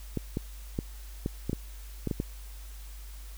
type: clicks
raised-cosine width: 3 ms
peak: -16 dBFS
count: 9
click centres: 0.173 / 0.371 / 0.789 / 1.261 / 1.496 / 1.531 / 2.073 / 2.112 / 2.201 s
effects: added 50 Hz sine -41 dBFS peak until 3.37 s + white hiss -53 dBFS RMS until 3.37 s